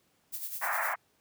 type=noise with tremolo; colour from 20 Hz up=violet; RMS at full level=-36 dBFS; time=0.32-0.94 s; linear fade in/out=20 ms; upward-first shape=sine; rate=9.8 Hz; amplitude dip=60%
type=band-pass noise; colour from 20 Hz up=white; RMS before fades=-32 dBFS; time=0.61-0.96 s; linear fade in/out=20 ms; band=650 to 2000 Hz; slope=48 dB/octave
effects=pink hiss -70 dBFS RMS until 1.2 s + high-pass 100 Hz 12 dB/octave